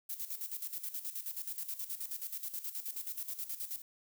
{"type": "noise with tremolo", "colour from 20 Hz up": "violet", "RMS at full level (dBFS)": -39, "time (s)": [0.09, 3.82], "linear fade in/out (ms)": 10, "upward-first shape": "square", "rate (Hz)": 9.4, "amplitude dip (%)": 70, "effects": []}